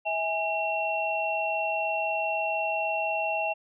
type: tone cluster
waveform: sine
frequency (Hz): 648 / 824 / 2723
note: E5 / G#5 / F7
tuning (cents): -30 / -14 / -44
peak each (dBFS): -30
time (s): 0.05-3.54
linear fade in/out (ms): 20
effects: none